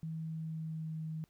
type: tone with pitch glide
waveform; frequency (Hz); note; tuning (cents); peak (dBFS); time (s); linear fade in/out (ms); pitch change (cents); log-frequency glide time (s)
sine; 160.6 to 158.21; E3 to D#3; -45 to +29; -37; 0.03-1.24; 0; -26; 0.18-1.07
effects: pink hiss -74 dBFS RMS until 1.29 s